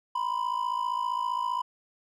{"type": "ring-modulated tone", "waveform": "triangle", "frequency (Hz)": 995, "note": "B5", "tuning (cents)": 13, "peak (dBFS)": -22, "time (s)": [0.15, 1.62], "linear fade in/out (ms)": 5, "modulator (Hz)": 27.6, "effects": []}